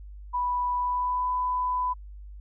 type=tone with pitch glide; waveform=sine; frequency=986 to 999.2 Hz; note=B5 to B5; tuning=-3 to +20 cents; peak=-24 dBFS; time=0.33-1.94 s; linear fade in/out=20 ms; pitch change=+23 cents; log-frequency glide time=0.76-1.29 s; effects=added 50 Hz sine -40 dBFS peak until 2.4 s